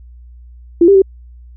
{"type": "tone with pitch steps", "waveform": "sine", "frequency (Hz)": [341.1, 396.3, 385.3], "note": ["F4", "G4", "G4"], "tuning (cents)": [-41, 19, -30], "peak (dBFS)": -4, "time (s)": [0.81, 1.02], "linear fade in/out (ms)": 5, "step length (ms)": 70, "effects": ["added 60 Hz sine -35 dBFS peak until 1.56 s"]}